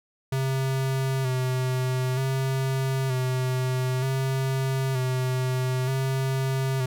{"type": "tone with vibrato", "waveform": "square", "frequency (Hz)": 130.81, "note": "C3", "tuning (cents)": 0, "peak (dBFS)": -24, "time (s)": [0.32, 6.86], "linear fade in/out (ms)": 5, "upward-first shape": "square", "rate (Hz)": 0.54, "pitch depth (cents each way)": 33, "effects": []}